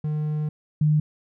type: tone pair in turn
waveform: triangle / sine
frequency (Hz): 151.9 / 151.9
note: D#3 / D#3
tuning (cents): -41 / -41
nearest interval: unison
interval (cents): 0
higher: neither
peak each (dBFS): -21 / -16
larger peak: second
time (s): 0.04-0.49 / 0.81-1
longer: first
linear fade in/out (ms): 5
effects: none